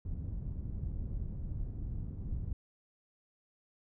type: low-pass noise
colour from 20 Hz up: pink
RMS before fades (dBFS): -38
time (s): 0.05-2.53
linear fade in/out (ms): 2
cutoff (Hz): 130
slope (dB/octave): 12
effects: none